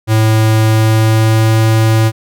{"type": "tone with pitch glide", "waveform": "square", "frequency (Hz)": [110, 111.09], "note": ["A2", "A2"], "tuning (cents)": [0, 17], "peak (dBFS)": -8, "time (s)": [0.07, 2.12], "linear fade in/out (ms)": 50, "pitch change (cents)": 17, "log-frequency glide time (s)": [0.68, 1.6], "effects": []}